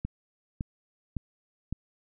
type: click train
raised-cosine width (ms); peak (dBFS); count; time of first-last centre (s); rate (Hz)
5; -19; 4; 0.05-1.726; 1.79
effects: none